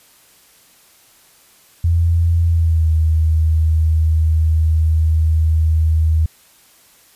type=tone with pitch glide; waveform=sine; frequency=84.2 to 79.47 Hz; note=E2 to D#2; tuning=+37 to +37 cents; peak=-11 dBFS; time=1.84-6.26 s; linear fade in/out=5 ms; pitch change=-100 cents; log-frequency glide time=2.46-2.91 s; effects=white hiss -50 dBFS RMS until 7.15 s + resampled to 32000 Hz